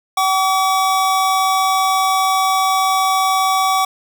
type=tone pair together; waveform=square; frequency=761.5 / 1141 Hz; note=F#5 / C#6; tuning=+50 / +50 cents; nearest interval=perfect fifth; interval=700 cents; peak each=-17 dBFS; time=0.17-3.85 s; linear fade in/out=5 ms; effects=none